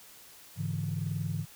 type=tone cluster; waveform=sine; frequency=103.3 / 142.9 / 164.4 Hz; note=G#2 / D3 / E3; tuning=-9 / -47 / -4 cents; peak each=-34 / -34 / -34 dBFS; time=0.56-1.46 s; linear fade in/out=50 ms; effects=tanh soft clip ceiling -22 dBFS + white hiss -53 dBFS RMS until 1.55 s

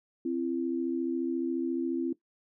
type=tone pair together; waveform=sine; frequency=262.5 / 336.8 Hz; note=C4 / E4; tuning=+6 / +37 cents; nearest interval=major third; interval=431 cents; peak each=-31 / -30 dBFS; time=0.25-2.13 s; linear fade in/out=5 ms; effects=noise-tail reverb RT60 0.1 s tail -17 dB re dry

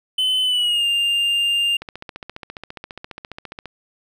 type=tone with pitch glide; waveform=triangle; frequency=3036 to 2800 Hz; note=F#7 to F7; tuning=+44 to +4 cents; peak=-15 dBFS; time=0.18-1.77 s; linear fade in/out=5 ms; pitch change=-140 cents; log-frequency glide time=0.43-0.86 s
type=click train; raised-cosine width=0.3 ms; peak=-17 dBFS; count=28; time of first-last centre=1.82-3.657 s; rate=14.7 Hz
effects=none

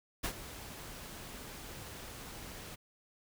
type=noise with ADSR envelope; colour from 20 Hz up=pink; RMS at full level=-34 dBFS; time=0.23-2.76 s; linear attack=18 ms; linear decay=75 ms; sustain=-13 dB; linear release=20 ms; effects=none

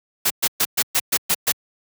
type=noise bursts; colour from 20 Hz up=white; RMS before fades=-18 dBFS; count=8; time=0.25-1.522 s; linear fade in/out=10 ms; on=54 ms; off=120 ms; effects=high-pass 100 Hz 12 dB/octave

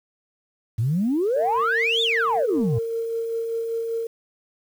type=exponential two-way sweep; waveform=sine; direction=up then down; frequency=103.83 to 3700 to 103.83 Hz; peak=-18 dBFS; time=0.78-2.79 s; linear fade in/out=10 ms; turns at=2.02 s
type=tone with tremolo; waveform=sine; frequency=457.6 Hz; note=A#4; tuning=32 cents flat; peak=-22 dBFS; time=1.36-4.07 s; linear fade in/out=5 ms; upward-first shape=sine; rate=5.1 Hz; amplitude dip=30%
effects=tanh soft clip ceiling -14 dBFS + 8-bit

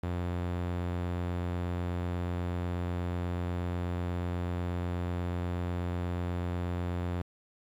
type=tone with low-pass filter; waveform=sawtooth; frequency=88.2 Hz; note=F2; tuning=18 cents sharp; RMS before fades=-33 dBFS; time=0.03-7.22 s; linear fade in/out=5 ms; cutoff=2500 Hz; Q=0.51; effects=10-bit

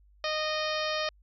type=harmonic tone; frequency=617 Hz; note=D#5; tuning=15 cents flat; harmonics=1 / 2 / 3 / 4 / 5 / 6 / 7 / 8 / 9; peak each=-32 / -35 / -37 / -38 / -39 / -40 / -40 / -41 / -42 dBFS; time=0.24-1.09 s; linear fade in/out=2 ms; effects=added 50 Hz sine -57 dBFS peak until 1.22 s

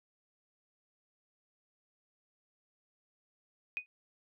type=tone with exponential decay; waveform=sine; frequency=2489 Hz; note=D#7; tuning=in tune; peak=-29 dBFS; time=3.77-3.86 s; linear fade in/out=0 ms; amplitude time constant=19 ms; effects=none

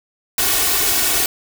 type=noise with comb filter; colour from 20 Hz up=white; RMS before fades=-17 dBFS; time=0.38-1.26 s; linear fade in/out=2 ms; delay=2.7 ms; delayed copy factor=+0.85; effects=none

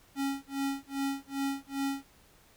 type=tone with tremolo; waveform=square; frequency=275.1 Hz; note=C#4; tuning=13 cents flat; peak=-29 dBFS; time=0.15-2.09 s; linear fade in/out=50 ms; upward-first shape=sine; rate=2.5 Hz; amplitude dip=100%; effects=pink hiss -61 dBFS RMS until 2.56 s

